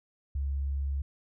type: tone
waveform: sine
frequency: 69.3 Hz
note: C#2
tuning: in tune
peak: -28 dBFS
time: 0.35-1.02 s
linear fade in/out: 5 ms
effects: none